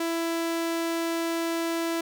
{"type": "tone", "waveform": "sawtooth", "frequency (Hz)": 332.5, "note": "E4", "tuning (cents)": 15, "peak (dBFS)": -22, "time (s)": [0, 2.01], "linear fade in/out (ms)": 5, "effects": []}